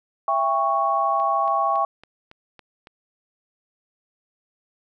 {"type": "chord", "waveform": "sine", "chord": "C# diminished", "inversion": "first", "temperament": "just", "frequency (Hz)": [665.2, 798.3, 1108.7], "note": ["E5", "G5", "C#6"], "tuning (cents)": [16, 31, 0], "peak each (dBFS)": [-25, -23, -21], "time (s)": [0.28, 1.85], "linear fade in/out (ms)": 2}
{"type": "click train", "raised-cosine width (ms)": 0.3, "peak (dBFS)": -28, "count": 7, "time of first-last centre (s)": [1.2, 2.871], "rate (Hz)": 3.59}
{"effects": []}